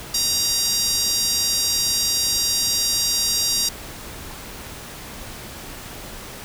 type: tone with high-pass filter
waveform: 5% pulse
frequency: 943 Hz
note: A#5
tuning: 20 cents sharp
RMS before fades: -21 dBFS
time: 0.14-3.69 s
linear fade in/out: 5 ms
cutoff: 4700 Hz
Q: 2.8
effects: pink hiss -36 dBFS RMS until 6.44 s